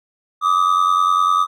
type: ring-modulated tone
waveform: triangle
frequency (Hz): 1213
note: D#6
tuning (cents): -44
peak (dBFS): -8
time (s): 0.41-1.47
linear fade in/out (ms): 50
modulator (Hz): 45
effects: none